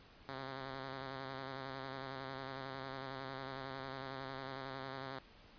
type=tone with vibrato; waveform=5% pulse; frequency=133.6 Hz; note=C3; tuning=36 cents sharp; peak=-32 dBFS; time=0.29-5.19 s; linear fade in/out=0 ms; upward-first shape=square; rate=11 Hz; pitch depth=32 cents each way; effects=pink hiss -61 dBFS RMS until 5.58 s + resampled to 11025 Hz